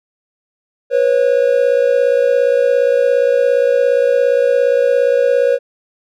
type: tone pair together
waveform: triangle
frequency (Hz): 488.1 / 545.4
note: B4 / C#5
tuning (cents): -20 / -28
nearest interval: major second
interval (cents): 192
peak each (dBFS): -11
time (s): 0.9-5.59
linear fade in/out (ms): 50
effects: none